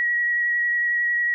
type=tone with vibrato; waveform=sine; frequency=1913 Hz; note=A#6; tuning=44 cents sharp; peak=-19 dBFS; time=0-1.34 s; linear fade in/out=0 ms; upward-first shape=sine; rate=11 Hz; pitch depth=14 cents each way; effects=none